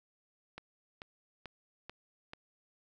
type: click train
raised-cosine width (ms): 0.3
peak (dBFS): -28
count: 5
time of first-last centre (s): 0.58-2.334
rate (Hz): 2.28
effects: none